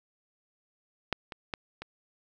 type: clicks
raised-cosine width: 0.3 ms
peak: -11 / -23 / -16 / -23 dBFS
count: 4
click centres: 1.127 / 1.322 / 1.538 / 1.82 s
effects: none